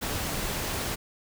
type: noise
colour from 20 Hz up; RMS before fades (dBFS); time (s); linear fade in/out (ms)
pink; -31; 0.01-0.96; 20
effects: none